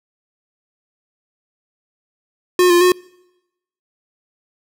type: tone with pitch steps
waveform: square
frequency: 360.5 / 349.2 / 362.3 Hz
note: F#4 / F4 / F#4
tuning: -45 / 0 / -36 cents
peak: -10 dBFS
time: 2.59-2.92 s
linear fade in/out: 2 ms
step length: 110 ms
effects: noise-tail reverb RT60 0.9 s tail -26 dB re dry